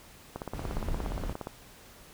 click train, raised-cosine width 1 ms, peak -21 dBFS, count 20, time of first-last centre 0.36-1.471 s, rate 17.1 Hz
brown noise, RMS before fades -34 dBFS, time 0.54-1.33 s, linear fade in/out 2 ms
effects pink hiss -53 dBFS RMS until 2.13 s

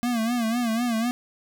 square tone with vibrato, 233.1 Hz, A#3, in tune, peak -23 dBFS, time 0.03-1.11 s, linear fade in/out 0 ms, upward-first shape sine, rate 4 Hz, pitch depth 97 cents each way, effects none

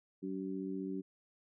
harmonic tone, 95.2 Hz, F#2, 50 cents sharp, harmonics 2 / 3 / 4, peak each -41 / -40 / -43 dBFS, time 0.22-1.02 s, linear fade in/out 20 ms, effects none

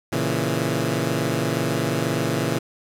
15% pulse chord, A# diminished, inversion none, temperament equal, 116.54 / 138.59 / 164.81 Hz, A#2 / C#3 / E3, 0 / 0 / 0 cents, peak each -19 dBFS, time 0.12-2.59 s, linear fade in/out 10 ms, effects resampled to 32000 Hz + 7-bit

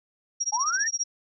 sine tone with tremolo, 5650 Hz, F8, 19 cents sharp, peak -22 dBFS, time 0.4-1.04 s, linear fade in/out 10 ms, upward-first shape sine, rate 15 Hz, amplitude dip 100%
sine linear sweep, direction up, 808 to 1864.7 Hz, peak -25 dBFS, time 0.52-0.88 s, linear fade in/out 10 ms
effects none

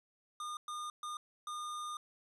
square tone bursts at uneven times, 1216 Hz, D#6, 40 cents flat, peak -40 dBFS, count 4, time 0.4-0.57 / 0.68-0.9 / 1.03-1.17 / 1.47-1.97 s, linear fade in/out 2 ms, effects resampled to 24000 Hz

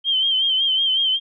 sine tone with vibrato, 3136 Hz, G7, in tune, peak -16 dBFS, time 0.04-1.2 s, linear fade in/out 50 ms, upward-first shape sine, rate 5.4 Hz, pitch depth 57 cents each way, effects none

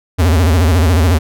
square tone with vibrato, 84.2 Hz, E2, 37 cents sharp, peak -9 dBFS, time 0.18-1.19 s, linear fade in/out 20 ms, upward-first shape sine, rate 14 Hz, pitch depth 190 cents each way, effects none

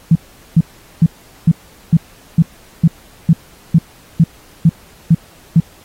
sine tone bursts, 164.2 Hz, E3, 6 cents flat, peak -4 dBFS, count 13, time 0.11-5.602 s, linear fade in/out 5 ms, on 44 ms, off 410 ms, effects pink hiss -45 dBFS RMS until 5.84 s + AAC 48 kbps

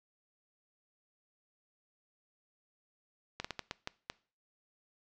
slowing click train, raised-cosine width 0.2 ms, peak -19 dBFS, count 7, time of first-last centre 3.4-4.099 s, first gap 45 ms, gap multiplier 1.38, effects noise-tail reverb RT60 0.4 s tail -21 dB re dry + low-pass 6000 Hz 12 dB/octave

